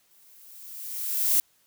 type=noise with exponential growth; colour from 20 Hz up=violet; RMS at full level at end=-20 dBFS; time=0.11-1.4 s; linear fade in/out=0 ms; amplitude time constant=280 ms; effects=white hiss -65 dBFS RMS until 1.66 s